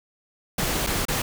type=noise with dropouts; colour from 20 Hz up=pink; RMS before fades=-25 dBFS; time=0.58-1.22 s; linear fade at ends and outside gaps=5 ms; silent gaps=0.866-0.87 / 1.053-1.083 s; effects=none